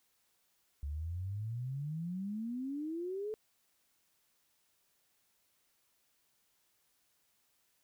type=exponential sweep; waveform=sine; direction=up; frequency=69.3 to 440 Hz; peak=-36 dBFS; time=0.83-3.34 s; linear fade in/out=0 ms; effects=white hiss -75 dBFS RMS until 7.83 s